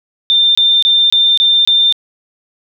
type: tone bursts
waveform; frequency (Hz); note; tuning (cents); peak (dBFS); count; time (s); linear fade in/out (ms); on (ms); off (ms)
sine; 3591; A7; +35; -7; 6; 0.3-1.925; 0; 250; 25
effects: none